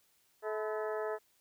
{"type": "harmonic tone with a mistuned harmonic", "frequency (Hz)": 215.5, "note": "A3", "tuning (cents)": -36, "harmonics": [2, 3, 4, 5, 6, 7, 8, 9], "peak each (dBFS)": [-36, -39, -45, -47, -45, -54, -47, -56], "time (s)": [0.42, 1.19], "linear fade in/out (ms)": 50, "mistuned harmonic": 5, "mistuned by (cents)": -110, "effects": ["white hiss -71 dBFS RMS until 1.4 s"]}